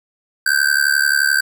square tone with amplitude modulation, 1552 Hz, G6, 18 cents flat, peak -10 dBFS, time 0.46-1.41 s, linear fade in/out 5 ms, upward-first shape sine, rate 71.5 Hz, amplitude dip 90%, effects none

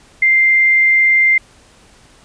sine tone, 2094 Hz, C7, 1 cent sharp, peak -8 dBFS, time 0.22-1.38 s, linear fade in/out 5 ms, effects pink hiss -47 dBFS RMS until 2.24 s + resampled to 22050 Hz

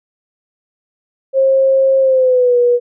sine tone with pitch glide, 535 to 485 Hz, C5 to B4, +38 to -31 cents, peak -8 dBFS, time 1.33-2.8 s, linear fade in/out 50 ms, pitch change -169 cents, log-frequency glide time 2-2.58 s, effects none

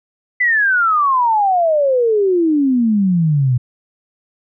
sine exponential sweep, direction down, 2023 to 120 Hz, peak -11 dBFS, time 0.4-3.58 s, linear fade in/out 10 ms, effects none

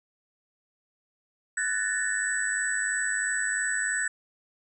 sine tone cluster, 1489 / 1713 / 1816 / 7920 Hz, F#6 / A6 / A#6 / B8, +11 / -47 / -46 / +4 cents, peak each -31 dBFS, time 1.57-4.08 s, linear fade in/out 5 ms, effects none

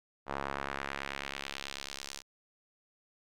sawtooth tone with band-pass filter sweep, 69.2 Hz, C#2, 2 cents flat, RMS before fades -40 dBFS, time 0.26-2.23 s, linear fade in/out 50 ms, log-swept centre 970 to 6000 Hz, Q 1.2, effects none

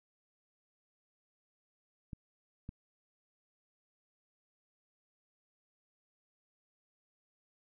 clicks, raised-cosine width 5 ms, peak -30 dBFS, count 2, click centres 2.132 / 2.691 s, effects none

